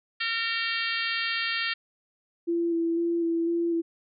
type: harmonic tone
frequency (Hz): 458.1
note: A#4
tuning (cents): -30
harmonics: 3 / 4 / 5 / 6 / 7 / 8 / 9 / 10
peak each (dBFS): -35 / -31 / -35 / -33 / -34 / -38 / -39 / -37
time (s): 0.2-1.74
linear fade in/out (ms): 10
type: tone with vibrato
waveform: sine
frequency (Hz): 336.3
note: E4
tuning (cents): +35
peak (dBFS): -23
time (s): 2.47-3.82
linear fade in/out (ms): 20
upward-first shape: square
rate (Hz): 2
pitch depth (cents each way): 16
effects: none